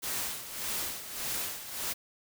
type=noise with tremolo; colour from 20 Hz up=white; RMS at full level=-33 dBFS; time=0.02-1.94 s; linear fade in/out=20 ms; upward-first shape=sine; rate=1.7 Hz; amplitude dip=70%; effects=none